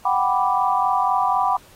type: chord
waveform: sine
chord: G major seventh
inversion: third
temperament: equal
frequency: 740 / 784 / 987.8 / 1174.7 Hz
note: F#5 / G5 / B5 / D6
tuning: 0 / 0 / 0 / 0 cents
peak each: -23 / -22 / -21 / -23 dBFS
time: 0.05-1.57 s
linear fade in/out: 5 ms
effects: pink hiss -50 dBFS RMS until 1.75 s + AAC 48 kbps